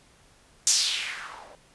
violet noise with low-pass filter sweep, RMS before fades -28 dBFS, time 0.67-1.55 s, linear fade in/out 0 ms, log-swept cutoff 6900 to 570 Hz, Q 2.9, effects pink hiss -58 dBFS RMS until 1.74 s + resampled to 24000 Hz

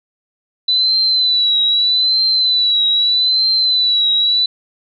sine tone with vibrato, 3986 Hz, B7, 15 cents sharp, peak -11 dBFS, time 0.68-4.46 s, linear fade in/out 5 ms, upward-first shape triangle, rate 0.8 Hz, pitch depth 69 cents each way, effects none

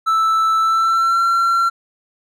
triangle tone with pitch glide, 1318.5 to 1362.6 Hz, E6 to F6, 0 to -43 cents, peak -11 dBFS, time 0.06-1.7 s, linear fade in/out 20 ms, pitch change +57 cents, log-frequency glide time 0.59-1.23 s, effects none

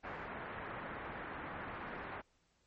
white low-pass noise, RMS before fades -45 dBFS, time 0.03-2.22 s, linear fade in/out 20 ms, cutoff 1800 Hz, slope 24 dB/octave, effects pink hiss -75 dBFS RMS until 2.66 s + MP3 32 kbps

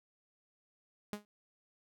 sawtooth tone with exponential decay, 207.7 Hz, G#3, in tune, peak -30 dBFS, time 1.13-1.25 s, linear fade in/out 0 ms, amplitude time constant 26 ms, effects none

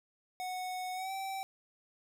square tone with pitch glide, 737 to 773.2 Hz, F#5 to G5, -7 to -24 cents, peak -37 dBFS, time 0.4-1.43 s, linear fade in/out 0 ms, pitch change +83 cents, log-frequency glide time 0.94-1.12 s, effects none

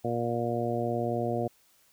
harmonic tone, 118.4 Hz, A#2, 27 cents sharp, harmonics 1 / 2 / 3 / 4 / 5 / 6, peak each -34 / -34 / -34 / -34 / -34 / -34 dBFS, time 0.04-1.48 s, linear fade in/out 10 ms, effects white hiss -64 dBFS RMS until 1.92 s

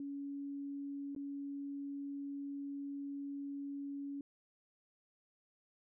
sine tone with dropouts, 281.1 Hz, C#4, 24 cents sharp, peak -40 dBFS, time 0-4.21 s, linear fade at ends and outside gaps 2 ms, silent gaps 1.15-1.162 s, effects none

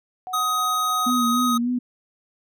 sine tone with tremolo, 740 Hz, F#5, in tune, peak -30 dBFS, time 0.27-1.1 s, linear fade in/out 0 ms, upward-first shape square, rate 3.2 Hz, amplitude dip 30%
square tone, 1256 Hz, D#6, 16 cents sharp, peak -21 dBFS, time 0.33-1.58 s, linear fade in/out 10 ms
sine tone with vibrato, 241.6 Hz, B3, 38 cents flat, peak -20 dBFS, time 1.06-1.79 s, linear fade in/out 10 ms, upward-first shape sine, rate 3.4 Hz, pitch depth 50 cents each way
effects none

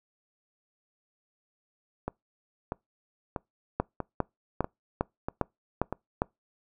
two click trains, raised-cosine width 1 ms, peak -17 / -11 dBFS, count 7 / 7, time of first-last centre 2.08-5.926 / 3.8-6.219 s, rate 1.56 / 2.48 Hz, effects noise-tail reverb RT60 0.2 s tail -26 dB re dry

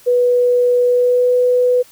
sine tone with pitch glide, 491 to 496.1 Hz, B4 to B4, -10 to +8 cents, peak -10 dBFS, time 0.06-1.83 s, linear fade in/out 20 ms, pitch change +18 cents, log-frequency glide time 0.86-1.33 s, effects white hiss -46 dBFS RMS until 1.91 s

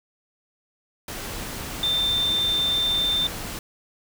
sine tone in noise, 3578 Hz, A7, 28 cents sharp, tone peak -20 dBFS, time 1.83-3.27 s, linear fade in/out 2 ms, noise pink, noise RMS -33 dBFS, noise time 1.08-3.59 s, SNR +10 dB, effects none

